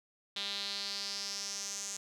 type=tone with band-pass filter sweep; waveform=sawtooth; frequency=199.7 Hz; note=G3; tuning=32 cents sharp; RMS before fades=-39 dBFS; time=0.36-1.97 s; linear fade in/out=5 ms; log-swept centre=3700 to 6800 Hz; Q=4.5; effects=none